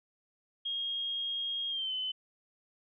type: tone with pitch glide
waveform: sine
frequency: 3255 to 3037 Hz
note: G#7 to F#7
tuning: -36 to +44 cents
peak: -32 dBFS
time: 0.65-2.12 s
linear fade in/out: 10 ms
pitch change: -120 cents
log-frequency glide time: 1.69-1.93 s
effects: none